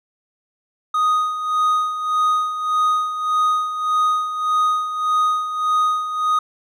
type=tone with tremolo; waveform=triangle; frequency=1244.5 Hz; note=D#6; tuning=in tune; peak=-12 dBFS; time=0.94-6.39 s; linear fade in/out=5 ms; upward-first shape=sine; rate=1.7 Hz; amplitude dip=65%; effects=none